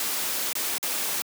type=noise with dropouts; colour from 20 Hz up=white; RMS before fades=-28 dBFS; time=0-1.22 s; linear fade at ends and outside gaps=1 ms; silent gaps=0.53-0.553 / 0.781-0.828 s; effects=high-pass 200 Hz 12 dB/octave